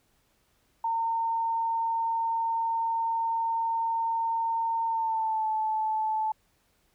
sine tone with pitch glide, 912 to 871.3 Hz, A#5 to A5, -38 to -17 cents, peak -25 dBFS, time 0.84-6.32 s, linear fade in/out 5 ms, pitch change -79 cents, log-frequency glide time 4.86-5.47 s, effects pink hiss -69 dBFS RMS until 6.94 s

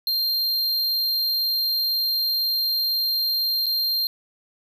square tone with dropouts, 4186 Hz, C8, in tune, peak -21 dBFS, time 0.07-4.07 s, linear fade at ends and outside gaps 1 ms, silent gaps 3.659-3.665 s, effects none

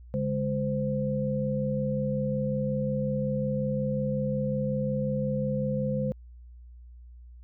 sine tone cluster, 140.9 / 206.4 / 516 Hz, C#3 / G#3 / C5, +29 / -10 / -24 cents, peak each -30 dBFS, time 0.14-6.12 s, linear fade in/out 0 ms, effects added 60 Hz sine -45 dBFS peak until 7.43 s

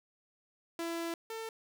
sawtooth tone pair in turn, 334.9 / 448 Hz, E4 / A4, +27 / +31 cents, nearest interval perfect fourth, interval 504 cents, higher second, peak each -31 / -35 dBFS, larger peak first, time 0.79-1.14 / 1.3-1.49 s, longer first, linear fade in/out 2 ms, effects none

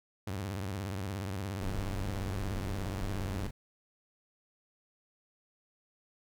sawtooth tone with vibrato, 96.9 Hz, G2, 20 cents flat, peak -31 dBFS, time 0.27-3.47 s, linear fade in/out 5 ms, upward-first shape triangle, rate 17 Hz, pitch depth 220 cents each way
brown noise, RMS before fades -39 dBFS, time 1.61-3.51 s, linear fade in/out 5 ms
effects none

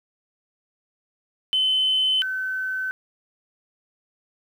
sine tone pair in turn, 3048 / 1524 Hz, G7 / G6, -49 / -49 cents, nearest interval octave, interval 1200 cents, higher first, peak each -17 / -24 dBFS, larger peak first, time 1.53-2.22 / 2.22-2.91 s, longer neither, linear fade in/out 0 ms, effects tanh soft clip ceiling -13 dBFS + 9-bit

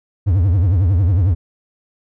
triangle tone with vibrato, 91.6 Hz, F#2, 17 cents flat, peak -9 dBFS, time 0.26-1.35 s, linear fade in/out 20 ms, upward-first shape triangle, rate 11 Hz, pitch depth 260 cents each way, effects none

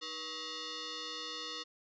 sine tone with frequency modulation, 311.1 Hz, D#4, in tune, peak -39 dBFS, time 0.01-1.64 s, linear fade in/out 20 ms, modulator 794 Hz, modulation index 6.1, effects none

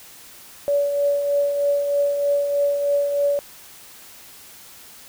sine tone with tremolo, 571 Hz, D5, 49 cents flat, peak -15 dBFS, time 0.68-3.39 s, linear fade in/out 0 ms, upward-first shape triangle, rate 3.2 Hz, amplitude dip 50%, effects white hiss -44 dBFS RMS until 5.08 s

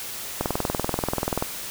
click train, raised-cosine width 1 ms, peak -9 dBFS, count 22, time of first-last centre 0.41-1.424 s, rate 20.7 Hz, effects white hiss -34 dBFS RMS until 1.7 s

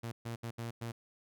sawtooth tone bursts at uneven times, 116.54 Hz, A#2, in tune, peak -34 dBFS, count 5, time 0.03-0.12 / 0.25-0.36 / 0.43-0.51 / 0.58-0.71 / 0.81-0.92 s, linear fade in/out 10 ms, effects none

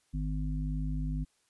harmonic tone, 51 Hz, G#1, 31 cents flat, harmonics 1 / 3 / 5, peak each -32 / -35 / -39 dBFS, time 0.13-1.25 s, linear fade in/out 20 ms, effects white hiss -72 dBFS RMS until 1.49 s + resampled to 24000 Hz

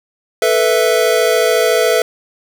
square chord, A suspended second, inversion none, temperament equal, 440 / 493.9 / 659.3 Hz, A4 / B4 / E5, 0 / 0 / 0 cents, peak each -16 dBFS, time 0.42-2.02 s, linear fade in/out 2 ms, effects none

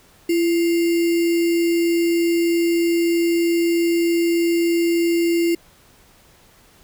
sine tone with sample-and-hold, 338.4 Hz, E4, 45 cents sharp, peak -15 dBFS, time 0.29-5.55 s, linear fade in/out 5 ms, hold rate 2450 Hz, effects pink hiss -52 dBFS RMS until 6.83 s

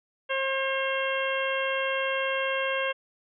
harmonic tone with a mistuned harmonic, 535 Hz, C5, 38 cents sharp, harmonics 1 / 2 / 3 / 4 / 5 / 6, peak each -29 / -33 / -32 / -35 / -33 / -37 dBFS, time 0.29-2.93 s, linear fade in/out 20 ms, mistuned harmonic 5, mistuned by +39 cents, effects none

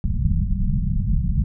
pink low-pass noise, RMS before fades -20 dBFS, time 0.04-1.44 s, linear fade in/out 2 ms, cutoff 210 Hz, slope 96 dB/octave, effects none

